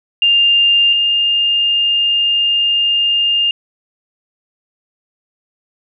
sine tone pair in turn, 2802 / 2814 Hz, F7 / F7, +5 / +12 cents, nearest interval unison, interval 7 cents, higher second, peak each -8 / -11 dBFS, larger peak first, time 0.22-0.93 / 0.93-3.51 s, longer second, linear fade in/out 2 ms, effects none

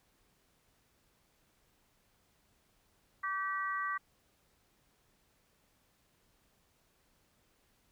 harmonic tone, 386.1 Hz, G4, 26 cents flat, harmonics 3 / 4 / 5, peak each -35 / -40 / -39 dBFS, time 3.23-3.98 s, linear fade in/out 10 ms, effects pink hiss -72 dBFS RMS until 7.91 s

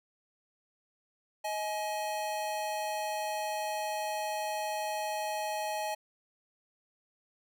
square tone pair together, 630 / 842.5 Hz, D#5 / G#5, +21 / +25 cents, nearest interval perfect fourth, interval 504 cents, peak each -37 / -35 dBFS, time 1.44-5.95 s, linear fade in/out 10 ms, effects none

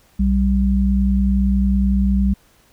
sine tone pair together, 61.7 / 195.89 Hz, B1 / G3, -1 / -1 cents, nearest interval octave + minor sixth, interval 2000 cents, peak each -16 dBFS, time 0.19-2.34 s, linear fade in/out 10 ms, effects pink hiss -55 dBFS RMS until 2.72 s

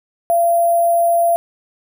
sine tone with sample-and-hold, 682 Hz, F5, 41 cents flat, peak -11 dBFS, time 0.3-1.36 s, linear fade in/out 0 ms, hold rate 11025 Hz, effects none

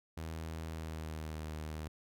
sawtooth tone with pitch glide, 80.6 to 77.63 Hz, E2 to D#2, -38 to -3 cents, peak -36 dBFS, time 0.17-1.88 s, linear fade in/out 5 ms, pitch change -65 cents, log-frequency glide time 0.65-1.4 s, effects none

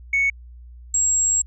sine tone pair in turn, 2217 / 7601 Hz, C#7 / A#8, 0 / +33 cents, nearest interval octave + major sixth, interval 2133 cents, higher second, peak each -15 / -15 dBFS, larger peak neither, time 0.13-0.3 / 0.94-1.42 s, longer second, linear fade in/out 5 ms, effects tanh soft clip ceiling -13 dBFS + added 60 Hz sine -39 dBFS peak until 1.46 s

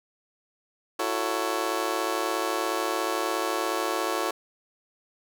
20% pulse chord, F# minor seventh, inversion third, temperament just, 333 / 370 / 444 / 555 Hz, E4 / F#4 / A4 / C#5, +18 / 0 / +16 / +2 cents, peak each -27 dBFS, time 0.99-4.31 s, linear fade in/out 5 ms, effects none

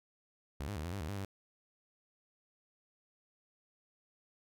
sawtooth tone with pitch steps, 70.2 / 102.7 / 76.5 / 86.4 / 99.6 / 77.3 / 100.6 / 97.8 Hz, C#2 / G#2 / D#2 / F2 / G2 / D#2 / G2 / G2, +22 / -19 / -29 / -18 / +28 / -11 / +45 / -4 cents, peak -34 dBFS, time 0.6-1.248 s, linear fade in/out 0 ms, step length 81 ms, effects none

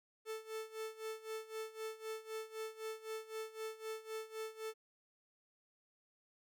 45% pulse tone with tremolo, 440 Hz, A4, in tune, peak -40 dBFS, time 0.25-4.74 s, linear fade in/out 50 ms, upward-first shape sine, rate 3.9 Hz, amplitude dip 85%, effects none

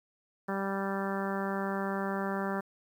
harmonic tone, 195.6 Hz, G3, 4 cents flat, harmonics 1 / 2 / 3 / 4 / 5 / 6 / 7 / 8 / 9, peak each -34 / -37 / -39 / -40 / -41 / -42 / -42 / -43 / -44 dBFS, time 0.48-2.61 s, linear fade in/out 10 ms, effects 10-bit

